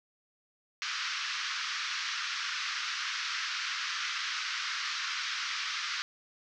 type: band-pass noise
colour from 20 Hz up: pink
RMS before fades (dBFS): -35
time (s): 0.82-6.02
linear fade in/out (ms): 0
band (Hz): 1200 to 5900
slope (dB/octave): 48
effects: none

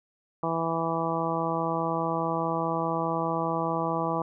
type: harmonic tone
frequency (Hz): 164.81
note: E3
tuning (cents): 0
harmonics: 1 / 2 / 3 / 4 / 5 / 6 / 7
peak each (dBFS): -33 / -33 / -33 / -33 / -33 / -33 / -33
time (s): 0.43-4.22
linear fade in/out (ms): 2
effects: none

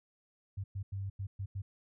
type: tone bursts at uneven times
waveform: sine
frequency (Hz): 98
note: G2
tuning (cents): 0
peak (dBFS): -35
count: 6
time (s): 0.57-0.64 / 0.75-0.83 / 0.92-1.1 / 1.19-1.27 / 1.39-1.46 / 1.55-1.62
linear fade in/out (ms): 10
effects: none

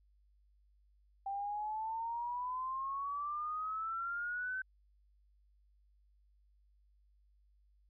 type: exponential sweep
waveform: sine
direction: up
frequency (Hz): 784 to 1539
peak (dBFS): -36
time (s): 1.26-4.62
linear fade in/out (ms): 5
effects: added 50 Hz sine -66 dBFS peak until 7.89 s

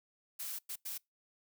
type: noise bursts at uneven times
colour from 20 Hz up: blue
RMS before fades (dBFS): -41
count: 3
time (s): 0.39-0.59 / 0.69-0.76 / 0.85-0.98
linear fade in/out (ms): 10
effects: noise-tail reverb RT60 0.2 s tail -26 dB re dry

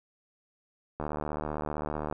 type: click train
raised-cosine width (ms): 1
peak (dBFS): -19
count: 86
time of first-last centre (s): 1-2.126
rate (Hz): 75.5
effects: none

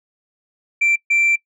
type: tone bursts at uneven times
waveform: sine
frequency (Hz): 2349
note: D7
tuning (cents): 0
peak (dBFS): -11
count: 2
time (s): 0.81-0.96 / 1.1-1.36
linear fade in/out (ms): 10
effects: noise-tail reverb RT60 0.1 s tail -24 dB re dry + tanh soft clip ceiling -11 dBFS

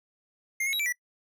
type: tone with pitch steps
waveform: square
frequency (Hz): 2118 / 2187 / 3861 / 2331 / 1955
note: C7 / C#7 / B7 / D7 / B6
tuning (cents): +21 / -24 / -40 / -14 / -18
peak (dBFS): -27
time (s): 0.6-0.925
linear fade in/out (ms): 5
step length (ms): 65
effects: noise-tail reverb RT60 0.1 s tail -23 dB re dry

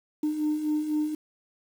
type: beating tone pair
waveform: sine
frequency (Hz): 300.3 / 304.3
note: D4 / D#4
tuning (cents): +39 / -38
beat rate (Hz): 4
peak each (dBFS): -31 / -24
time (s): 0.23-1.15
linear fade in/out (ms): 5
effects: tanh soft clip ceiling -20 dBFS + 8-bit

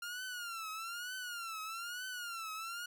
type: tone with vibrato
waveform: sawtooth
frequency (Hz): 1393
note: F6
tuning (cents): -5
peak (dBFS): -37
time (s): 0.02-2.86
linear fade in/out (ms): 5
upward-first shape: triangle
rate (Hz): 1.1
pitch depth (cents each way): 160
effects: none

